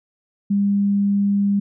sine tone, 200.9 Hz, G3, 43 cents sharp, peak -15 dBFS, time 0.5-1.6 s, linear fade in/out 10 ms, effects none

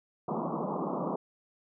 pink band-pass noise, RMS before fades -33 dBFS, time 0.28-1.16 s, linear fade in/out 5 ms, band 150 to 1200 Hz, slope 96 dB/octave, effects none

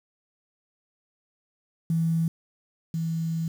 sine tone pair in turn, 164.3 / 163.52 Hz, E3 / E3, -5 / -14 cents, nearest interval unison, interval 9 cents, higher first, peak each -21 / -25 dBFS, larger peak first, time 1.9-2.28 / 2.94-3.48 s, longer second, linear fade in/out 2 ms, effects 8-bit

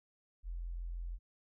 sine tone, 43 Hz, F1, 26 cents flat, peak -38 dBFS, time 0.43-1.19 s, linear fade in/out 50 ms, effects none

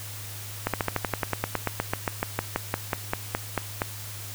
slowing click train, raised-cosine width 0.5 ms, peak -9 dBFS, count 24, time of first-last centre 0.67-3.819 s, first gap 67 ms, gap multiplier 1.06, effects added 103 Hz sine -39 dBFS peak until 4.34 s + white hiss -40 dBFS RMS until 4.34 s

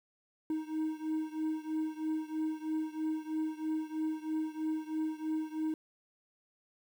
triangle beating tone pair, 312.5 / 315.6 Hz, D#4 / D#4, +8 / +25 cents, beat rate 3.1 Hz, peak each -33 / -35 dBFS, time 0.5-5.74 s, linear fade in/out 2 ms, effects 10-bit

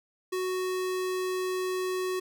square tone, 370 Hz, F#4, in tune, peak -29 dBFS, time 0.32-2.2 s, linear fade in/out 10 ms, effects none

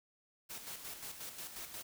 white noise with tremolo, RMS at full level -45 dBFS, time 0.49-1.83 s, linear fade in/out 20 ms, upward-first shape square, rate 5.6 Hz, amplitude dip 50%, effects none

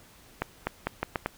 accelerating click train, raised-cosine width 0.5 ms, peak -12 dBFS, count 6, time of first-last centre 0.42-1.26 s, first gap 250 ms, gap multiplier 0.8, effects pink hiss -55 dBFS RMS until 1.37 s

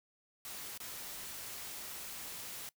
white noise with dropouts, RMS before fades -45 dBFS, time 0.45-2.69 s, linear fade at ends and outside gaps 1 ms, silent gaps 0.776-0.802 s, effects noise-tail reverb RT60 0.1 s tail -21 dB re dry

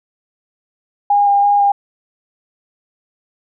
sine tone with vibrato, 810 Hz, G#5, 43 cents flat, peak -9 dBFS, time 1.1-1.72 s, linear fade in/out 5 ms, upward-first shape square, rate 3 Hz, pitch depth 10 cents each way, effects none

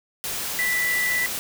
sine tone in noise, 1975.5 Hz, B6, in tune, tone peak -21 dBFS, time 0.59-1.26 s, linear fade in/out 0 ms, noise white, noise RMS -29 dBFS, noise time 0.24-1.39 s, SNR +5 dB, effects none

